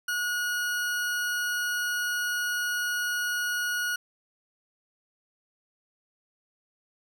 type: tone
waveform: 40% pulse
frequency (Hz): 1452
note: F#6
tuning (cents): -33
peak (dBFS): -26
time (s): 0.08-3.96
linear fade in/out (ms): 5
effects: none